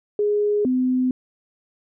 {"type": "tone pair in turn", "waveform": "sine", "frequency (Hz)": [415.1, 254.8], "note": ["G#4", "C4"], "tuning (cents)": [-1, -46], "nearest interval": "minor sixth", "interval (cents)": 845, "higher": "first", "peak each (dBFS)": -17, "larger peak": "neither", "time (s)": [[0.19, 0.65], [0.65, 1.11]], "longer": "neither", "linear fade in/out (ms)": 2, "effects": []}